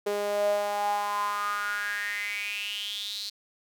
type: tone with high-pass filter sweep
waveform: sawtooth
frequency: 205 Hz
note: G#3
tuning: 22 cents flat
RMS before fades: -30 dBFS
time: 0.06-3.3 s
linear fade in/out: 10 ms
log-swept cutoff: 460 to 4300 Hz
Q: 8
effects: none